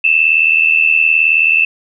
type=tone pair together; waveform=sine; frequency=2605 / 2684 Hz; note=E7 / E7; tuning=-21 / +31 cents; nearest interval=minor second; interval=52 cents; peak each=-11 dBFS; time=0.04-1.65 s; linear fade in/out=5 ms; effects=none